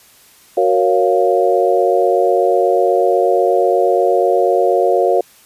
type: chord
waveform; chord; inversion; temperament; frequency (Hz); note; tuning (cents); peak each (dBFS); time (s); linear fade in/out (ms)
sine; Gb major seventh; none; equal; 370 / 466.2 / 554.4 / 698.5; Gb4 / Bb4 / Db5 / F5; 0 / 0 / 0 / 0; -16; 0.57-5.21; 5
effects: white hiss -47 dBFS RMS until 5.45 s + resampled to 32000 Hz